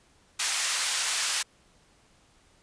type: band-pass noise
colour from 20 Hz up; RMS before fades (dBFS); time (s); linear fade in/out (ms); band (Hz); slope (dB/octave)
white; -28; 0.39-1.43; 10; 1100 to 8800; 12
effects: pink hiss -62 dBFS RMS until 2.62 s + resampled to 22050 Hz